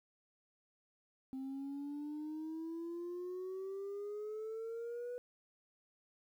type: exponential sweep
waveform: sine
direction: up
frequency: 262.3 to 493.9 Hz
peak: -38 dBFS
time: 1.33-5.18 s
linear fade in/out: 0 ms
effects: tanh soft clip ceiling -39 dBFS + 12-bit